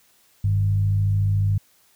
sine tone with frequency modulation, 100 Hz, G2, 35 cents sharp, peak -17 dBFS, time 0.44-1.58 s, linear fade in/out 5 ms, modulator 53.9 Hz, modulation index 0.43, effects white hiss -59 dBFS RMS until 1.95 s

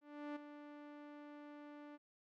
sawtooth tone with ADSR envelope, 293.7 Hz, D4, in tune, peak -38 dBFS, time 0.01-1.98 s, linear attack 350 ms, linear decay 10 ms, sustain -10 dB, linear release 31 ms, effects low-pass 2000 Hz 12 dB/octave

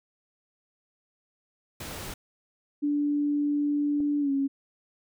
pink noise, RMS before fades -38 dBFS, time 1.8-2.14 s, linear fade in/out 5 ms
sine tone with pitch glide, 291.4 to 275.2 Hz, D4 to C#4, -13 to -12 cents, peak -23 dBFS, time 2.82-4.48 s, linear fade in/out 20 ms, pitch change -99 cents, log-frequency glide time 4.2-4.31 s
click, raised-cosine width 2 ms, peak -30 dBFS, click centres 4.004 s
effects none

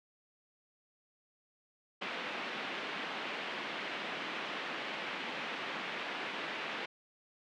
white band-pass noise, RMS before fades -40 dBFS, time 2.01-6.86 s, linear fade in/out 10 ms, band 190 to 3000 Hz, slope 24 dB/octave, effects none

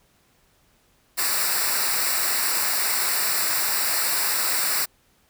white noise with comb filter, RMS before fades -23 dBFS, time 1.17-4.86 s, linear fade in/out 20 ms, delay 0.31 ms, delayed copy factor -0.8, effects pink hiss -62 dBFS RMS until 5.29 s

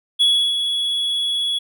triangle tone with ADSR envelope, 3371 Hz, G#7, 25 cents sharp, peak -10 dBFS, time 0.19-1.59 s, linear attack 22 ms, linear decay 330 ms, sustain -7 dB, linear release 11 ms, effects none

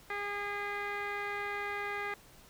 15% pulse tone with low-pass filter, 407.7 Hz, G#4, 32 cents flat, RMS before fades -37 dBFS, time 0.1-2.14 s, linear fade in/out 2 ms, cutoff 2300 Hz, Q 7.2, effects pink hiss -58 dBFS RMS until 2.49 s

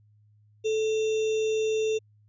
sine tone with sample-and-hold, 436.7 Hz, A4, 13 cents flat, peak -23 dBFS, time 0.64-1.99 s, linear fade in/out 20 ms, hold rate 3150 Hz, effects added 105 Hz sine -57 dBFS peak until 2.28 s + resampled to 16000 Hz

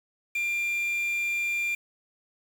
triangle tone with quantisation, 2387 Hz, D7, 28 cents sharp, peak -24 dBFS, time 0.35-1.75 s, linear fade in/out 5 ms, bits 7, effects none

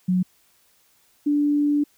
sine tone pair in turn, 182.8 / 291.9 Hz, F#3 / D4, -21 / -10 cents, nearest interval minor sixth, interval 811 cents, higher second, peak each -17 / -17 dBFS, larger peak neither, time 0.08-0.23 / 1.26-1.84 s, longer second, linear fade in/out 10 ms, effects white hiss -61 dBFS RMS until 1.97 s

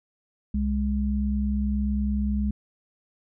sine tone pair together, 65.41 / 206.9 Hz, C2 / G#3, 0 / -6 cents, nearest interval octave + minor sixth, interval 1994 cents, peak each -25 dBFS, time 0.54-2.51 s, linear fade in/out 5 ms, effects none

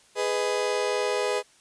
35% pulse chord, G# minor, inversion none, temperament just, 415.3 / 498.4 / 623 Hz, G#4 / B4 / D#5, 0 / +16 / +2 cents, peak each -26 / -26 / -30 dBFS, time 0.15-1.43 s, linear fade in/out 50 ms, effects white hiss -58 dBFS RMS until 1.6 s + resampled to 22050 Hz

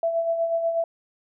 sine tone with tremolo, 666 Hz, E5, 18 cents sharp, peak -19 dBFS, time 0.03-0.84 s, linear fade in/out 2 ms, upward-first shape sine, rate 8.2 Hz, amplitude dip 50%, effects none

